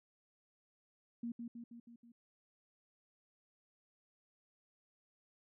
sine tone with echo, 235.2 Hz, A#3, 16 cents sharp, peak -38 dBFS, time 1.23-1.32 s, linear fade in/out 5 ms, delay 160 ms, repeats 5, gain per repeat -4 dB, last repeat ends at 2.12 s, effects none

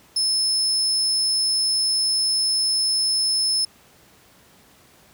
35% pulse tone, 5230 Hz, E8, 15 cents flat, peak -16 dBFS, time 0.16-3.65 s, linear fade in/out 5 ms, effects pink hiss -53 dBFS RMS until 5.13 s + high-pass 80 Hz 12 dB/octave

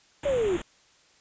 pink band-stop noise, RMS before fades -36 dBFS, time 0.23-0.62 s, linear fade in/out 5 ms, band 3600 to 6600 Hz, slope 96 dB/octave
sine linear sweep, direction down, 587.3 to 329.6 Hz, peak -22 dBFS, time 0.25-0.57 s, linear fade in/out 10 ms
effects white hiss -60 dBFS RMS until 1.2 s + resampled to 16000 Hz

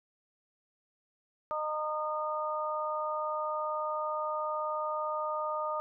harmonic tone, 306.3 Hz, D#4, 27 cents flat, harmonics 2 / 3 / 4, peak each -35 / -37 / -34 dBFS, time 1.51-5.8 s, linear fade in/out 0 ms, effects none

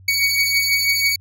25% pulse beating tone pair, 2241 / 2247.1 Hz, C#7 / C#7, +18 / +23 cents, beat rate 6.1 Hz, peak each -18 / -13 dBFS, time 0.08-1.16 s, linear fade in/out 5 ms, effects added 94 Hz sine -42 dBFS peak until 1.2 s

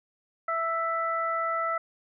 harmonic tone, 661 Hz, E5, 5 cents sharp, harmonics 1 / 2 / 3, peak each -32 / -27 / -36 dBFS, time 0.48-1.78 s, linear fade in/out 5 ms, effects none

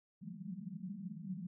white band-pass noise, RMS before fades -45 dBFS, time 0.21-1.47 s, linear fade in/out 10 ms, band 160 to 210 Hz, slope 96 dB/octave, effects none

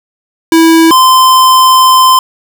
square tone pair in turn, 327.3 / 1033.7 Hz, E4 / C6, -12 / -21 cents, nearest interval octave + minor sixth, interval 1991 cents, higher second, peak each -3 dBFS, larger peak neither, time 0.52-0.91 / 0.91-2.19 s, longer second, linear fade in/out 2 ms, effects none

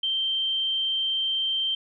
sine tone, 3136 Hz, G7, in tune, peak -23 dBFS, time 0.03-1.75 s, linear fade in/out 5 ms, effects none

